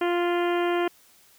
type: harmonic tone with a mistuned harmonic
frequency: 349.2 Hz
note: F4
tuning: in tune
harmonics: 1 / 2 / 3 / 4 / 5 / 6 / 7 / 8 / 9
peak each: -23 / -29 / -33 / -35 / -37 / -39 / -40 / -41 / -42 dBFS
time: 0.01-0.88 s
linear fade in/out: 5 ms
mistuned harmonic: 6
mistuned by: -20 cents
effects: white hiss -57 dBFS RMS until 1.38 s